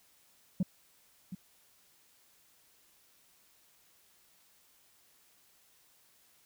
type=tone with echo; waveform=sine; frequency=185.4 Hz; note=F#3; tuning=4 cents sharp; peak=-23 dBFS; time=0.6-0.63 s; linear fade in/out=5 ms; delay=720 ms; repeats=1; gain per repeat=-14 dB; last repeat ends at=1.35 s; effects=tanh soft clip ceiling -25 dBFS + white hiss -66 dBFS RMS until 6.45 s